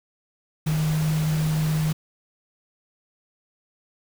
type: tone in noise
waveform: sine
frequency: 155.56 Hz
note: D#3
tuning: in tune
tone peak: -20 dBFS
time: 0.66-1.93 s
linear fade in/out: 10 ms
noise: pink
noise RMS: -34 dBFS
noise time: 0.66-1.93 s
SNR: +11 dB
effects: none